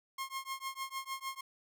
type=tone with tremolo; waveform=sawtooth; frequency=1072 Hz; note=C6; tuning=42 cents sharp; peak=-31 dBFS; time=0.18-1.41 s; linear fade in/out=5 ms; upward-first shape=triangle; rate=6.6 Hz; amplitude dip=100%; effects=none